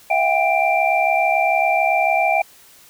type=tone cluster; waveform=sine; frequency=658 / 729 / 796 / 2360 Hz; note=E5 / F#5 / G5 / D7; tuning=-3 / -26 / +26 / +8 cents; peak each=-20 dBFS; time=0.1-2.42 s; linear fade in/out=5 ms; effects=white hiss -48 dBFS RMS until 2.89 s